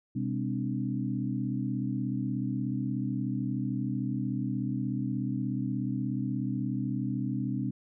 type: tone cluster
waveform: sine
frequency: 128.2 / 201.3 / 258.1 / 294.6 Hz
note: C3 / G3 / C4 / D4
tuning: -35 / +46 / -23 / +6 cents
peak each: -33 / -34 / -34 / -36 dBFS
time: 0.15-7.71 s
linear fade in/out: 10 ms
effects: none